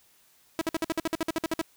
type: tone bursts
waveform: sawtooth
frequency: 325.1 Hz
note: E4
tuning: 24 cents flat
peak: -21 dBFS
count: 14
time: 0.59-1.614 s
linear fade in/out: 0 ms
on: 23 ms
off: 54 ms
effects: white hiss -62 dBFS RMS until 1.76 s